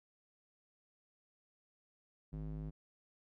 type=tone with band-pass filter; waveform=square; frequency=52 Hz; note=G#1; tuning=3 cents sharp; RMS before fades=-43 dBFS; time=2.32-2.71 s; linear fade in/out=20 ms; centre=160 Hz; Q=1.3; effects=none